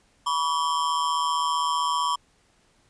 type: ring-modulated tone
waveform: square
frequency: 1058 Hz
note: C6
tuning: 19 cents sharp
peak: -20 dBFS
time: 0.26-2.16 s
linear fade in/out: 10 ms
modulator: 77.7 Hz
effects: pink hiss -63 dBFS RMS until 2.89 s + resampled to 22050 Hz